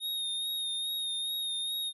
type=tone with vibrato; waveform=square; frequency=3710 Hz; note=A#7; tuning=9 cents flat; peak=-32 dBFS; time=0-1.93 s; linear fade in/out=50 ms; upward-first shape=sine; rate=2.4 Hz; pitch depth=29 cents each way; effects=none